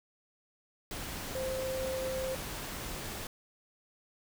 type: tone in noise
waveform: sine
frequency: 523.3 Hz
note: C5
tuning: in tune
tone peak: -33 dBFS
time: 1.35-2.35 s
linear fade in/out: 2 ms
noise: pink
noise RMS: -40 dBFS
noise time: 0.91-3.27 s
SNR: +4 dB
effects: none